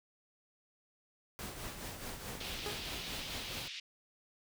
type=noise with tremolo; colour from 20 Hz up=pink; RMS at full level=-42 dBFS; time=1.39-3.68 s; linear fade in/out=0 ms; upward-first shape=triangle; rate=4.7 Hz; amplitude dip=55%
type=clicks; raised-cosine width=2 ms; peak=-31 / -33 dBFS; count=2; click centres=2.353 / 2.413 s
type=band-pass noise; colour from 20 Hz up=pink; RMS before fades=-45 dBFS; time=2.4-3.8 s; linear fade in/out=5 ms; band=2500 to 4700 Hz; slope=24 dB/octave
type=tone with exponential decay; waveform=sawtooth; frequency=415.3 Hz; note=G#4; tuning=in tune; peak=-31 dBFS; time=2.66-2.87 s; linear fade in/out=1 ms; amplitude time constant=44 ms
effects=none